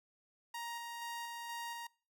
sawtooth tone with tremolo, 938 Hz, A#5, 11 cents sharp, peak -37 dBFS, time 0.54-1.87 s, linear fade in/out 5 ms, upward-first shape square, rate 2.1 Hz, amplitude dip 25%, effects noise-tail reverb RT60 0.4 s tail -25 dB re dry

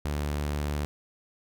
sawtooth tone, 73.42 Hz, D2, in tune, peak -24 dBFS, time 0.05-0.85 s, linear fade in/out 0 ms, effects none

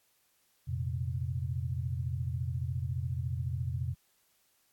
sine chord, F suspended fourth, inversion none, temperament equal, 87.31 / 116.54 / 130.81 Hz, F2 / Bb2 / C3, 0 / 0 / 0 cents, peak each -35 / -37 / -35 dBFS, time 0.67-3.95 s, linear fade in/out 20 ms, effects white hiss -71 dBFS RMS until 4.72 s + AAC 64 kbps

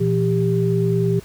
sine tone cluster, 119.1 / 168.9 / 395.8 Hz, A#2 / E3 / G4, +38 / +42 / +17 cents, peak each -20 dBFS, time 0-1.2 s, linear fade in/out 10 ms, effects pink hiss -45 dBFS RMS until 1.24 s

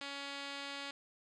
5% pulse tone with low-pass filter, 280.2 Hz, C#4, 19 cents sharp, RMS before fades -44 dBFS, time 0.01-0.91 s, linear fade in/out 2 ms, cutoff 5100 Hz, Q 3.3, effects none

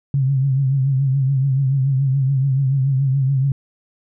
sine tone with vibrato, 135 Hz, C#3, 45 cents flat, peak -14 dBFS, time 0.14-3.52 s, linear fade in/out 2 ms, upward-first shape triangle, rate 7 Hz, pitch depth 84 cents each way, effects none

